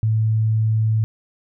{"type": "tone", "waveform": "sine", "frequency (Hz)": 110, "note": "A2", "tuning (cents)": 0, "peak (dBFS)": -15, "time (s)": [0.03, 1.04], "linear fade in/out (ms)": 0, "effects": []}